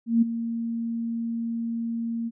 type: tone with ADSR envelope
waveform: sine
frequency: 230.8 Hz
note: A#3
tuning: 17 cents flat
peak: -14 dBFS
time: 0.06-2.31 s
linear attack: 160 ms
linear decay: 13 ms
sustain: -12 dB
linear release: 39 ms
effects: none